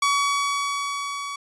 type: tone with level ramp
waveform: sawtooth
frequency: 1132 Hz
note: C#6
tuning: 36 cents sharp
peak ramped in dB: -14 to -26 dBFS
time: 0.02-1.36 s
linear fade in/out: 5 ms
effects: resampled to 22050 Hz